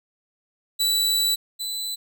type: tone pair in turn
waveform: sawtooth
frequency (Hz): 3951 / 3999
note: B7 / B7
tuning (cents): 0 / +21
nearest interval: unison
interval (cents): 21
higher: second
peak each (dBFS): -16 / -24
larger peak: first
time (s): 0.79-1.36 / 1.59-1.96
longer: first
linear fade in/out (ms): 20
effects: none